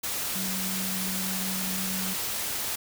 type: tone in noise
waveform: sine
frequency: 188.7 Hz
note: F#3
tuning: 34 cents sharp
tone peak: -33 dBFS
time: 0.35-2.14 s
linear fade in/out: 10 ms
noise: white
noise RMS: -31 dBFS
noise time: 0.03-2.76 s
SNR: -5 dB
effects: none